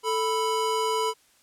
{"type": "tone pair together", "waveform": "square", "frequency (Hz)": [440, 989.1], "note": ["A4", "B5"], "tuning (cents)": [0, 2], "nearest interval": "octave + major second", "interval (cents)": 1402, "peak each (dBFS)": -27, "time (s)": [0.03, 1.14], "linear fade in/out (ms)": 50, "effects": ["white hiss -61 dBFS RMS until 1.42 s", "low-pass 11000 Hz 12 dB/octave"]}